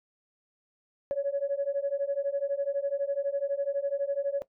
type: beating tone pair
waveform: sine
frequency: 554.4 / 566.4 Hz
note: C#5 / C#5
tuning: 0 / +37 cents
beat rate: 12 Hz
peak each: -29 dBFS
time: 1.11-4.42 s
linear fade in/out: 0 ms
effects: noise-tail reverb RT60 0.1 s tail -18 dB re dry + tanh soft clip ceiling -20 dBFS